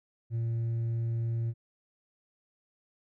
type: tone with hard clipping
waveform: triangle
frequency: 115.4 Hz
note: A#2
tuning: 17 cents flat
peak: -27 dBFS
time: 0.3-1.54 s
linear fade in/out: 50 ms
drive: 1 dB
effects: none